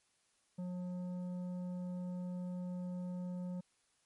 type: tone with tanh clipping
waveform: triangle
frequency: 179.9 Hz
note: F#3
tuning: 48 cents flat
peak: -40 dBFS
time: 0.58-3.61 s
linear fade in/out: 10 ms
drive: 13 dB
effects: white hiss -75 dBFS RMS until 4.05 s + MP3 48 kbps